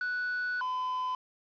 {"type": "tone pair in turn", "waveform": "triangle", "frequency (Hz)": [1480, 1013.3], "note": ["F#6", "B5"], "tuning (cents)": [0, 44], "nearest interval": "perfect fifth", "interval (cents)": 656, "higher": "first", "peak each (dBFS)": -28, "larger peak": "neither", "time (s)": [[0.01, 0.61], [0.61, 1.15]], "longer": "first", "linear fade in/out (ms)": 2, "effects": ["resampled to 11025 Hz", "9-bit"]}